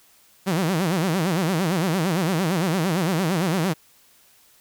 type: tone with vibrato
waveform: sawtooth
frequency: 174.61 Hz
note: F3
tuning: in tune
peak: -16 dBFS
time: 0.46-3.74 s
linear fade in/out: 20 ms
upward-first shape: sine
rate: 8.8 Hz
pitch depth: 210 cents each way
effects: white hiss -56 dBFS RMS until 4.6 s